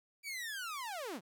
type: linear sweep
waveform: sawtooth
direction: down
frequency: 2341 to 146.83 Hz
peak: -36 dBFS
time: 0.23-1.21 s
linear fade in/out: 50 ms
effects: 12-bit